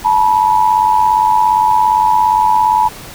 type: tone pair together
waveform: sine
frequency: 870.6 / 968 Hz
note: A5 / B5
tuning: -19 / -35 cents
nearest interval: major second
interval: 184 cents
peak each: -11 dBFS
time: 0.04-2.89 s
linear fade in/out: 20 ms
effects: pink hiss -32 dBFS RMS until 3.14 s